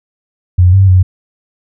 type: tone with pitch steps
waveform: sine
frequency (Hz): 90 / 96.6 / 92.2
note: F#2 / G2 / F#2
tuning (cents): -47 / -25 / -6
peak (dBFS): -3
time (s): 0.58-1.03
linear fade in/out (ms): 10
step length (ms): 150
effects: none